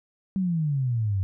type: exponential sweep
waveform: sine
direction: down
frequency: 196 to 92.5 Hz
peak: -22 dBFS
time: 0.36-1.23 s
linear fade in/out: 0 ms
effects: none